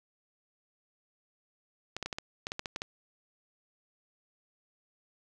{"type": "clicks", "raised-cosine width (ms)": 0.2, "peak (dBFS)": -18, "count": 11, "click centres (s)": [1.966, 2.027, 2.06, 2.128, 2.185, 2.469, 2.519, 2.594, 2.658, 2.761, 2.819], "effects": []}